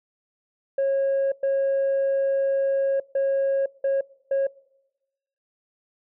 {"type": "tone bursts at uneven times", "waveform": "sine", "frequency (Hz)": 546, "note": "C#5", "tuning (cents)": -26, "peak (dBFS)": -17, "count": 5, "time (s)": [[0.78, 1.32], [1.43, 3], [3.15, 3.66], [3.84, 4.01], [4.31, 4.47]], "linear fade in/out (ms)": 5, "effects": ["noise-tail reverb RT60 1.0 s tail -25 dB re dry", "tanh soft clip ceiling -18 dBFS"]}